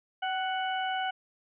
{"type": "harmonic tone with a mistuned harmonic", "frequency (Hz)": 741, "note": "F#5", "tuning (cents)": 2, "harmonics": [1, 2, 3, 4], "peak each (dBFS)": [-30, -35, -43, -38], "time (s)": [0.22, 1.11], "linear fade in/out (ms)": 10, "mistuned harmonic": 1, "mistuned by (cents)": 35, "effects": []}